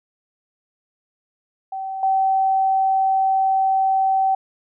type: tone with level steps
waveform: sine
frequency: 769 Hz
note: G5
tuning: 33 cents flat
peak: -25 / -15 dBFS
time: 1.72-4.35 s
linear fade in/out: 5 ms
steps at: 2.03 s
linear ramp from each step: 2 ms
effects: none